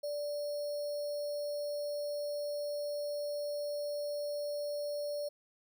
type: tone with sample-and-hold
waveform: sine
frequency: 584 Hz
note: D5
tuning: 10 cents flat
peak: -34 dBFS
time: 0.03-5.29 s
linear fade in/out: 10 ms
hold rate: 4900 Hz
effects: none